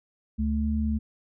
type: tone pair together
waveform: sine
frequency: 72.2 / 217.8 Hz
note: D2 / A3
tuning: -29 / -17 cents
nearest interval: octave + perfect fifth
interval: 1912 cents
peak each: -26 dBFS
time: 0.38-0.99 s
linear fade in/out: 20 ms
effects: none